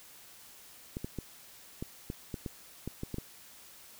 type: clicks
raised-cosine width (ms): 3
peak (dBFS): -23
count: 11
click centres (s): 0.969 / 1.045 / 1.187 / 1.825 / 2.101 / 2.342 / 2.462 / 2.876 / 3.034 / 3.143 / 3.184
effects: white hiss -54 dBFS RMS until 3.99 s